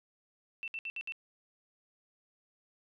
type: tone bursts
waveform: sine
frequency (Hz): 2678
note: E7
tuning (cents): +27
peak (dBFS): -36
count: 5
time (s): 0.63-1.122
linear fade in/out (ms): 0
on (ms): 48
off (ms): 63
effects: none